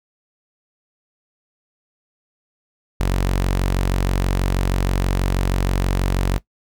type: tone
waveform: sawtooth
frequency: 46.25 Hz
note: F#1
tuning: in tune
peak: -13 dBFS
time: 3-6.38 s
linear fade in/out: 0 ms
effects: noise-tail reverb RT60 0.1 s tail -18 dB re dry